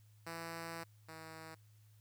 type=tone pair in turn; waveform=5% pulse; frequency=166 / 160.44 Hz; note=E3 / E3; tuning=+12 / -47 cents; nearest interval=minor second; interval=59 cents; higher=first; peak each=-32 / -38 dBFS; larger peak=first; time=0.26-0.84 / 1.08-1.55 s; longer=first; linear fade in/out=10 ms; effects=added 106 Hz sine -61 dBFS peak until 2 s + white hiss -74 dBFS RMS until 2 s